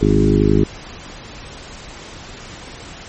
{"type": "harmonic tone with a mistuned harmonic", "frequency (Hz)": 51.4, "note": "G#1", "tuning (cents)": -17, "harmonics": [1, 2, 3, 4, 5, 6, 7, 8], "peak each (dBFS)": [-19, -19, -19, -19, -19, -19, -19, -19], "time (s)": [0.01, 0.64], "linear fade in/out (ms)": 5, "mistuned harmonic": 3, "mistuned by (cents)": 23, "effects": ["pink hiss -35 dBFS RMS until 3.08 s", "MP3 32 kbps"]}